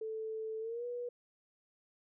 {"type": "tone with pitch glide", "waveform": "sine", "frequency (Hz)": [440, 485.4], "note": ["A4", "B4"], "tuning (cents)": [0, -30], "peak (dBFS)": -37, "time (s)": [0.01, 1.09], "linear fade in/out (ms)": 5, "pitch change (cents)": 170, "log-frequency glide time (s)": [0.6, 0.85], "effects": []}